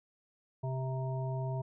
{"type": "harmonic tone with a mistuned harmonic", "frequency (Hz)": 130.81, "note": "C3", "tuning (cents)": 0, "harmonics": [1, 3, 5, 7], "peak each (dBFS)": [-33, -44, -42, -45], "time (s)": [0.63, 1.62], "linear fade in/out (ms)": 10, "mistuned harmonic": 7, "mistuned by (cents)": 29, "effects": []}